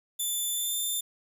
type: tone with pitch glide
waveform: 5% pulse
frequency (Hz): 3520 to 3569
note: A7 to A7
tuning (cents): 0 to +24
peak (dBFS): -21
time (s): 0.19-1.01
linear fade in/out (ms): 10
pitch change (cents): +24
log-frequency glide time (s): 0.52-0.76
effects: 9-bit